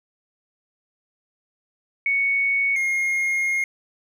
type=tone pair in turn; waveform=sine / triangle; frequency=2222 / 2141 Hz; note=C#7 / C7; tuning=+4 / +39 cents; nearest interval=minor second; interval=65 cents; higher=first; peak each=-18 / -18 dBFS; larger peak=neither; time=2.06-2.76 / 2.76-3.64 s; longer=second; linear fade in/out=2 ms; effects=none